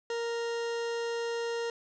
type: tone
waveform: 40% pulse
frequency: 466.2 Hz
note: A#4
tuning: in tune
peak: -30 dBFS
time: 0.1-1.7 s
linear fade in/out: 2 ms
effects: resampled to 16000 Hz + 12-bit